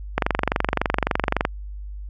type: click train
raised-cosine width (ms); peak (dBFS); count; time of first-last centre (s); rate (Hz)
0.5; -3; 31; 0.18-1.451; 23.6
effects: added 50 Hz sine -31 dBFS peak until 2.09 s